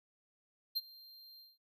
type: tone with ADSR envelope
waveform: square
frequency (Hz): 4177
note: C8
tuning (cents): -4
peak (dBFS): -31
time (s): 0.75-1.58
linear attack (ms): 20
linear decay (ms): 34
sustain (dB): -23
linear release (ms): 190
effects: none